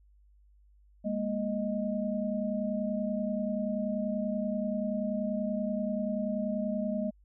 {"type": "tone cluster", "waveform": "sine", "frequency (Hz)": [204.7, 235.1, 621], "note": ["G#3", "A#3", "D#5"], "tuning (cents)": [-25, 15, -3], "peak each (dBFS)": [-32, -34, -34], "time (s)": [1.04, 7.11], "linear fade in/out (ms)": 20, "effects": ["added 50 Hz sine -58 dBFS peak until 7.24 s"]}